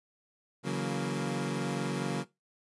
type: chord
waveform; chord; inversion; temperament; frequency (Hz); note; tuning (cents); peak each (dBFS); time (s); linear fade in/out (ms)
25% pulse; F# dominant seventh; second; equal with one note detuned; 140.36 / 164.81 / 185 / 233.1; C#3 / E3 / F#3 / A#3; +22 / 0 / 0 / 0; -31 / -37 / -31 / -33; 0.63-2.25; 50
effects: noise-tail reverb RT60 0.2 s tail -18 dB re dry + resampled to 24000 Hz